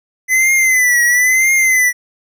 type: tone with vibrato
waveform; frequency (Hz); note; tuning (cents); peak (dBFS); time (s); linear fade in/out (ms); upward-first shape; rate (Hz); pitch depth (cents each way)
square; 2016; B6; +35; -10; 0.28-1.93; 50; triangle; 1; 100
effects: none